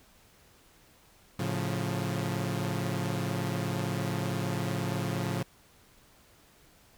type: chord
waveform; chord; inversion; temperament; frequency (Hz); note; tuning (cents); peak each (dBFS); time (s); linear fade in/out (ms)
sawtooth; A augmented; none; equal with one note detuned; 110 / 138.59 / 176.54; A2 / C#3 / E#3; 0 / 0 / +19; -30; 1.39-5.43; 5
effects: pink hiss -60 dBFS RMS until 6.97 s